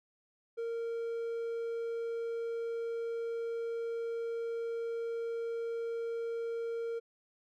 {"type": "tone", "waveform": "triangle", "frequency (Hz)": 462.3, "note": "A#4", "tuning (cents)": -14, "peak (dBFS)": -32, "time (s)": [0.57, 7], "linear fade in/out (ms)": 20, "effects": []}